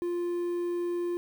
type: tone with quantisation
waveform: triangle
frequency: 349.2 Hz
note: F4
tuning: in tune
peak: -26 dBFS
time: 0.02-1.17 s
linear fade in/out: 0 ms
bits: 9
effects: none